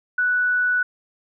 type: tone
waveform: sine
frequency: 1480 Hz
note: F#6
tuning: in tune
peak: -17 dBFS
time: 0.18-0.83 s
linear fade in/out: 5 ms
effects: none